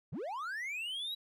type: linear sweep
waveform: triangle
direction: up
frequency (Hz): 97 to 3927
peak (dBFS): -35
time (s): 0.12-1.15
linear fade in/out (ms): 10
effects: none